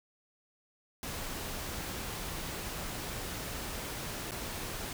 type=noise with dropouts; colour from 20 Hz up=pink; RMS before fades=-39 dBFS; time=1.03-4.93 s; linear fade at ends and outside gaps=1 ms; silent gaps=4.31-4.318 s; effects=none